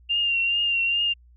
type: tone with vibrato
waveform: sine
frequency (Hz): 2783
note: F7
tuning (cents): -7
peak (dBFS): -20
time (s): 0.09-1.14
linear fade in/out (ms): 20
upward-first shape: triangle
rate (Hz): 2.4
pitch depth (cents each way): 41
effects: added 60 Hz sine -50 dBFS peak until 1.36 s